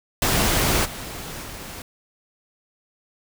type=noise with level steps; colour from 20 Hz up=pink; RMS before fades=-20 / -34 / -36 dBFS; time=0.22-1.82 s; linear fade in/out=2 ms; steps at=0.84 / 1.42 s; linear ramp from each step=20 ms; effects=none